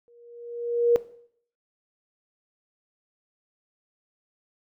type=tone with exponential growth; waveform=sine; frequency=474 Hz; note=A#4; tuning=29 cents sharp; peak=-14 dBFS; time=0.08-0.96 s; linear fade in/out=0 ms; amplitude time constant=190 ms; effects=noise-tail reverb RT60 0.6 s tail -17 dB re dry